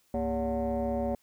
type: tone with frequency modulation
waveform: sine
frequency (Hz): 400.1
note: G4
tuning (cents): +35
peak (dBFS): -26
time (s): 0.14-1.15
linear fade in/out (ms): 2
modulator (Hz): 167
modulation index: 1.9
effects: tanh soft clip ceiling -23 dBFS + white hiss -68 dBFS RMS until 1.22 s